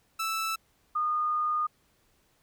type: tone pair in turn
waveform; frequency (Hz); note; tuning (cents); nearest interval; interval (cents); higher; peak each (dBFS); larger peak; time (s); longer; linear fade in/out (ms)
sawtooth / sine; 1318.5 / 1224.3; E6 / D#6; 0 / -28; minor second; 128; first; -25; neither; 0.19-0.56 / 0.95-1.67; second; 10
effects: pink hiss -68 dBFS RMS until 2.42 s